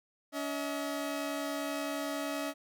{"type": "tone pair together", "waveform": "sawtooth", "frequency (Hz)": [284.1, 638.8], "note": ["C#4", "D#5"], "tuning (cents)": [43, 45], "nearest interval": "octave + major second", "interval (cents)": 1402, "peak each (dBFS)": [-32, -33], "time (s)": [0.32, 2.54], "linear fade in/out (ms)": 50, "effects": []}